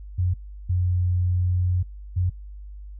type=tone bursts at uneven times; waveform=sine; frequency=90.1 Hz; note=F#2; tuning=45 cents flat; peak=-19 dBFS; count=3; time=0.18-0.34 / 0.69-1.83 / 2.16-2.3 s; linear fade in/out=10 ms; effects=noise-tail reverb RT60 0.2 s tail -24 dB re dry + added 50 Hz sine -36 dBFS peak until 2.99 s